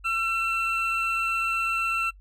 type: tone pair together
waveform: triangle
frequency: 1346 / 2692 Hz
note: E6 / E7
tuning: +36 / +36 cents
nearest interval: octave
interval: 1200 cents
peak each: -25 dBFS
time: 0.04-2.11 s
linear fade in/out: 20 ms
effects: noise-tail reverb RT60 0.1 s tail -22 dB re dry + added 48 Hz sine -47 dBFS peak until 2.2 s